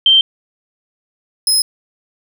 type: tone pair in turn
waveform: sine / 25% pulse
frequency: 3136 / 5116 Hz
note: G7 / D#8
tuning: 0 / +47 cents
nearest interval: minor sixth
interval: 847 cents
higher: second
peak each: -6 dBFS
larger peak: neither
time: 0.06-0.21 / 1.47-1.62 s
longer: neither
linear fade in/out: 2 ms
effects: none